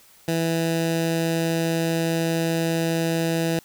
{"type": "tone with notch filter", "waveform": "15% pulse", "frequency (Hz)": 164.81, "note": "E3", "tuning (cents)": 0, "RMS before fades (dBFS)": -23, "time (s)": [0.28, 3.59], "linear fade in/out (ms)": 2, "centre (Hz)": 1200, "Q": 1.6, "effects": ["white hiss -53 dBFS RMS until 3.64 s"]}